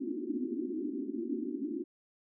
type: band-pass noise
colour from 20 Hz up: pink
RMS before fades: -36 dBFS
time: 0-1.84 s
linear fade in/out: 20 ms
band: 230 to 370 Hz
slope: 96 dB/octave
effects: none